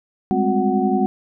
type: tone cluster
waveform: sine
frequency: 199.1 / 210.1 / 261.4 / 363.4 / 746 Hz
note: G3 / G#3 / C4 / F#4 / F#5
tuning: +27 / +20 / -1 / -31 / +14 cents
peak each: -22 dBFS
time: 0.31-1.06 s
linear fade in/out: 0 ms
effects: none